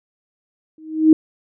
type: tone with exponential growth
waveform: sine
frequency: 314.5 Hz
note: D#4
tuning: 19 cents sharp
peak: -3 dBFS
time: 0.78-1.13 s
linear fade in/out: 2 ms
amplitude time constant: 76 ms
effects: none